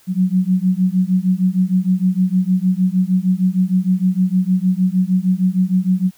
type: beating tone pair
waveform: sine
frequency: 181.6 / 188.1 Hz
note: F#3 / F#3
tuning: -32 / +29 cents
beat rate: 6.5 Hz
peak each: -16 dBFS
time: 0.07-6.11 s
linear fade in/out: 50 ms
effects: white hiss -52 dBFS RMS until 6.17 s

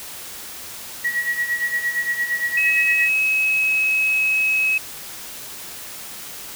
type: tone with tremolo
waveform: sine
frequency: 1918 Hz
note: A#6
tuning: 49 cents sharp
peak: -17 dBFS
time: 1.04-3.09 s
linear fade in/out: 10 ms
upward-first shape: sine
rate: 8.7 Hz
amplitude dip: 70%
type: tone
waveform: sine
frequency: 2563 Hz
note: E7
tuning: 49 cents flat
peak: -16 dBFS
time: 2.57-4.78 s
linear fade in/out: 5 ms
effects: white hiss -35 dBFS RMS until 6.55 s

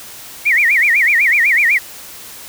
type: tone with vibrato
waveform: sine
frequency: 2105 Hz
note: C7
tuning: 10 cents sharp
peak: -9 dBFS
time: 0.45-1.79 s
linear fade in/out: 20 ms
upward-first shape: sine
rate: 8 Hz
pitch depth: 250 cents each way
effects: white hiss -34 dBFS RMS until 2.48 s

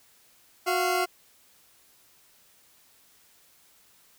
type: tone pair together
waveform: 20% pulse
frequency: 365.3 / 689.6 Hz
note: F#4 / F5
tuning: -22 / -22 cents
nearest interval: major seventh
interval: 1100 cents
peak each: -21 / -22 dBFS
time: 0.66-1.06 s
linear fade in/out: 20 ms
effects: white hiss -60 dBFS RMS until 4.18 s

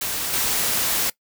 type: noise with level steps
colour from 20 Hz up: white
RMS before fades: -26 / -22 dBFS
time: 0.01-1.1 s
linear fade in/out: 5 ms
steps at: 0.33 s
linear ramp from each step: 5 ms
effects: noise-tail reverb RT60 0.1 s tail -21 dB re dry

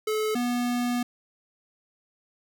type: tone pair in turn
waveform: square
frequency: 431.3 / 243.5 Hz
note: A4 / B3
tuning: -35 / -24 cents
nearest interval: minor seventh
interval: 989 cents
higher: first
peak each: -25 dBFS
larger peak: neither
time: 0.07-0.35 / 0.35-1.03 s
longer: second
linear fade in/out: 5 ms
effects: none

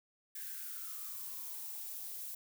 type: noise with high-pass filter sweep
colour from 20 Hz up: violet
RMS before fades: -44 dBFS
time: 0.35-2.35 s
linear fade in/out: 5 ms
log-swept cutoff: 1700 to 600 Hz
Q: 9.1
effects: none

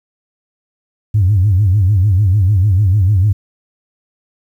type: tone with vibrato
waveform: sine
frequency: 98 Hz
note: G2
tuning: in tune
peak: -7 dBFS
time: 1.14-3.33 s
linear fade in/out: 10 ms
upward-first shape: sine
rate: 6.7 Hz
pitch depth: 170 cents each way
effects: tanh soft clip ceiling -4 dBFS + 8-bit

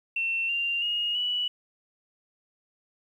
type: tone with pitch steps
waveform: sine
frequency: 2700 / 2781 / 2864 / 2949 Hz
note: E7 / F7 / F7 / F#7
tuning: +41 / -8 / +43 / -6 cents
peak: -25 dBFS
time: 0.16-1.48 s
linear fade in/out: 5 ms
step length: 330 ms
effects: 10-bit

